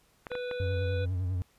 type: clicks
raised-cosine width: 0.5 ms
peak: -23 dBFS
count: 4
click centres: 0.268 / 0.317 / 0.353 / 0.513 s
type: harmonic tone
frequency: 493.9 Hz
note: B4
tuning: in tune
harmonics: 1 / 3 / 5 / 7 / 8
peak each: -33 / -43 / -47 / -50 / -51 dBFS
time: 0.3-1.06 s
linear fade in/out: 20 ms
type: tone with vibrato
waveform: triangle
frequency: 91.5 Hz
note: F#2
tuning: 19 cents flat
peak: -26 dBFS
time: 0.6-1.42 s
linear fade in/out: 0 ms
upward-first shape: triangle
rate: 10 Hz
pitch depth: 77 cents each way
effects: pink hiss -66 dBFS RMS until 1.58 s + resampled to 32000 Hz